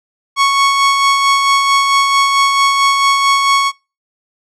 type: tone with tremolo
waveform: sawtooth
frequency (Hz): 1107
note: C#6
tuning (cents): -3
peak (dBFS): -4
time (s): 0.36-3.72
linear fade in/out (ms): 50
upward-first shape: sine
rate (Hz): 4.5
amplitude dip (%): 35
effects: noise-tail reverb RT60 0.3 s tail -25 dB re dry + low-pass 7000 Hz 12 dB/octave